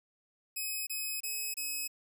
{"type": "tone bursts", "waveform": "5% pulse", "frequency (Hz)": 2550, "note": "D#7", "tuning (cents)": 42, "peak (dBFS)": -25, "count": 4, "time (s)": [0.56, 1.878], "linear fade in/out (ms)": 10, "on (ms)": 310, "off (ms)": 26, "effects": []}